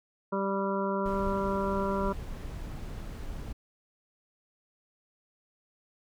harmonic tone, 196 Hz, G3, in tune, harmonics 1 / 2 / 3 / 5 / 6 / 7, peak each -32 / -33 / -34 / -34 / -40 / -39 dBFS, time 0.32-2.13 s, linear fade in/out 10 ms
brown noise, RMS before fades -38 dBFS, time 1.05-3.53 s, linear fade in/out 10 ms
effects none

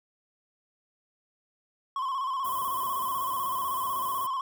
triangle tone with vibrato, 1065 Hz, C6, 30 cents sharp, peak -26 dBFS, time 1.96-4.41 s, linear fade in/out 2 ms, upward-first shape square, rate 16 Hz, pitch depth 59 cents each way
white band-stop noise, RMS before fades -39 dBFS, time 2.44-4.27 s, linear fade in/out 10 ms, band 1100 to 9400 Hz, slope 24 dB/octave
effects none

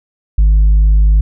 sine tone with tanh clipping, 51.6 Hz, G#1, 10 cents flat, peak -6 dBFS, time 0.38-1.21 s, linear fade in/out 5 ms, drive 2 dB, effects none

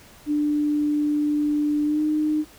sine tone with pitch glide, 296.5 to 305.2 Hz, D4 to D#4, +17 to -33 cents, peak -19 dBFS, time 0.26-2.45 s, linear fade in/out 50 ms, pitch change +50 cents, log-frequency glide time 1.84-2.02 s, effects pink hiss -49 dBFS RMS until 2.58 s

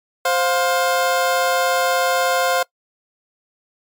25% pulse tone pair together, 523.3 / 706.7 Hz, C5 / F5, 0 / +20 cents, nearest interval perfect fourth, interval 520 cents, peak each -15 dBFS, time 0.25-2.63 s, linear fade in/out 5 ms, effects noise-tail reverb RT60 0.1 s tail -23 dB re dry + MP3 96 kbps

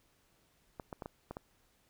clicks, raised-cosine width 1 ms, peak -27 dBFS, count 6, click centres 0.798 / 0.928 / 1.022 / 1.059 / 1.31 / 1.369 s, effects pink hiss -71 dBFS RMS until 1.89 s

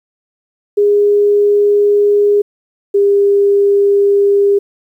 sine tone pair in turn, 410.4 / 402 Hz, G#4 / G4, -21 / +44 cents, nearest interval unison, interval 35 cents, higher first, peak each -7 dBFS, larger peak neither, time 0.77-2.42 / 2.94-4.59 s, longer neither, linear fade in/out 10 ms, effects 8-bit

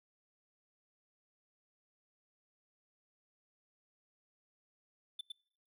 triangle tone with echo, 3520 Hz, A7, in tune, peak -37 dBFS, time 5.19-5.21 s, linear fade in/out 5 ms, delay 110 ms, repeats 1, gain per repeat -2 dB, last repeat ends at 5.32 s, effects noise-tail reverb RT60 0.6 s tail -25 dB re dry

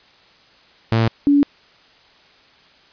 sawtooth / sine tone pair in turn, 113.3 / 285.5 Hz, A#2 / D4, -49 / -49 cents, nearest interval octave + major third, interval 1600 cents, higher second, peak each -10 dBFS, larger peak neither, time 0.92-1.08 / 1.27-1.43 s, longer neither, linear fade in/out 0 ms, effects white hiss -51 dBFS RMS until 2.92 s + resampled to 11025 Hz

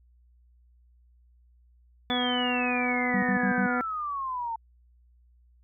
harmonic tone, 247.6 Hz, B3, 5 cents sharp, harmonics 1 / 2 / 3 / 4 / 5 / 6 / 7 / 8 / 9, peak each -29 / -34 / -32 / -38 / -38 / -41 / -36 / -42 / -41 dBFS, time 2.1-3.81 s, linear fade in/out 0 ms
sine exponential sweep, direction down, 3473 to 895 Hz, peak -29 dBFS, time 2.1-4.56 s, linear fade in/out 5 ms
sine tone bursts, 196.3 Hz, G3, 3 cents sharp, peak -25 dBFS, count 4, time 3.14-3.664 s, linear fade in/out 2 ms, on 86 ms, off 60 ms
effects added 60 Hz sine -57 dBFS peak until 5.63 s

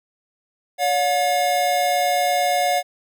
square tone pair together, 570 / 718.2 Hz, C#5 / F5, +48 / +48 cents, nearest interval major third, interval 400 cents, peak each -24 / -19 dBFS, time 0.78-2.83 s, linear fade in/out 50 ms, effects none

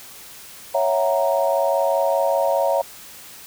sine chord, F# dominant seventh, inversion second, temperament equal, 554.4 / 659.3 / 740 / 932.3 Hz, C#5 / E5 / F#5 / A#5, 0 / 0 / 0 / 0 cents, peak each -20 / -21 / -26 / -24 dBFS, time 0.74-2.82 s, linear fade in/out 10 ms, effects white hiss -41 dBFS RMS until 3.46 s

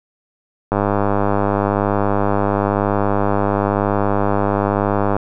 click train, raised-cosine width 1 ms, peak -3 dBFS, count 450, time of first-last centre 0.72-5.166 s, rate 101 Hz, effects none

